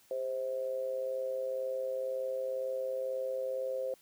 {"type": "tone with amplitude modulation", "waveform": "sine", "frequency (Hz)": 523.3, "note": "C5", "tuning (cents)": 0, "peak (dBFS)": -29, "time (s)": [0.11, 3.94], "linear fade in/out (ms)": 2, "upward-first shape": "sine", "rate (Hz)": 122, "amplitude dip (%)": 70, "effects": ["white hiss -64 dBFS RMS until 4.01 s"]}